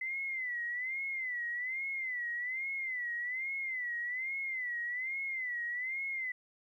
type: tone with vibrato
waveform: sine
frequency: 2027 Hz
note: B6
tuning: 45 cents sharp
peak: -34 dBFS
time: 0.01-6.32 s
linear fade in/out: 5 ms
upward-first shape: sine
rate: 1.2 Hz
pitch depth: 120 cents each way
effects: 12-bit